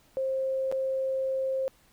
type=tone with dropouts; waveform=sine; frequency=530 Hz; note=C5; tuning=22 cents sharp; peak=-26 dBFS; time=0.17-1.68 s; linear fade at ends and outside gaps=0 ms; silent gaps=0.715-0.724 s; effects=pink hiss -62 dBFS RMS until 1.92 s